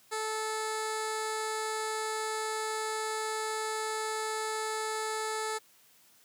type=tone with low-pass filter; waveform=15% pulse; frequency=436.2 Hz; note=A4; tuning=15 cents flat; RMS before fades=-34 dBFS; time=0.11-5.59 s; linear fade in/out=20 ms; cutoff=9200 Hz; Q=2.1; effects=white hiss -62 dBFS RMS until 6.24 s + high-pass 100 Hz 12 dB/octave